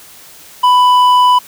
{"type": "tone with hard clipping", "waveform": "sine", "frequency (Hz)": 994, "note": "B5", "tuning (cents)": 11, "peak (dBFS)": -7, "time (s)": [0.63, 1.39], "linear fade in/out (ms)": 10, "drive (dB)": 6, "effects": ["white hiss -38 dBFS RMS until 1.47 s"]}